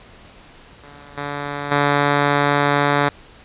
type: tone with level steps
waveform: 5% pulse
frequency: 143.9 Hz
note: D3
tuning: 35 cents flat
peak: -30 / -13 / -3 dBFS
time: 0.83-3.09 s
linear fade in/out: 5 ms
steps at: 1.17 / 1.71 s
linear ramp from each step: 10 ms
effects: pink hiss -45 dBFS RMS until 3.44 s + resampled to 8000 Hz